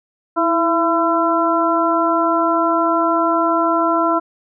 harmonic tone with a mistuned harmonic, 336.7 Hz, E4, 37 cents sharp, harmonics 1 / 2 / 3 / 4, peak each -19 / -19 / -19 / -19 dBFS, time 0.36-4.2 s, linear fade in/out 20 ms, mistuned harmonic 1, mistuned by -45 cents, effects none

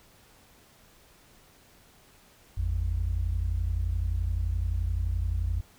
sine tone pair together, 53.19 / 84.8 Hz, G#1 / E2, +42 / +50 cents, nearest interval minor sixth, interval 808 cents, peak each -27 dBFS, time 2.57-5.61 s, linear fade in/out 10 ms, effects tanh soft clip ceiling -20 dBFS + pink hiss -58 dBFS RMS until 5.78 s

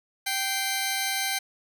10% pulse tone pair together, 780 / 2082 Hz, G5 / C7, -9 / -9 cents, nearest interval octave + perfect fourth, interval 1700 cents, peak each -20 dBFS, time 0.26-1.39 s, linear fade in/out 10 ms, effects none

